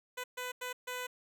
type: tone bursts at uneven times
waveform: 10% pulse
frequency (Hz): 500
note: B4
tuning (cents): +21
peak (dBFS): -29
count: 4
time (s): 0.17-0.24 / 0.37-0.52 / 0.61-0.73 / 0.87-1.07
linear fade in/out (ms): 10
effects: none